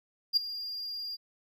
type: tone with ADSR envelope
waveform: triangle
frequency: 4806 Hz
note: D8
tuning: 39 cents sharp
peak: -17 dBFS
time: 0.33-1.17 s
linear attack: 39 ms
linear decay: 8 ms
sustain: -17 dB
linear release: 27 ms
effects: tanh soft clip ceiling -15 dBFS